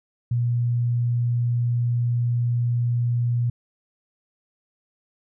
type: tone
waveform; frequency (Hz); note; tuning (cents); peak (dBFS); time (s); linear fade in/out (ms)
sine; 120; B2; -49; -19; 0.31-3.5; 5
effects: none